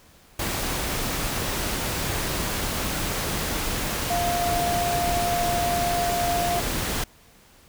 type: tone in noise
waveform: sine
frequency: 698.5 Hz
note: F5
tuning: in tune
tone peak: -23 dBFS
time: 4.1-6.6 s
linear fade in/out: 5 ms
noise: pink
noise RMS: -27 dBFS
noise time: 0.39-7.04 s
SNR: +1 dB
effects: pink hiss -54 dBFS RMS until 7.68 s